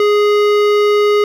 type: tone with hard clipping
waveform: sine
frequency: 415.3 Hz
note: G#4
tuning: in tune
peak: -11 dBFS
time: 0-1.24 s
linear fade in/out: 2 ms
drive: 16 dB
effects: none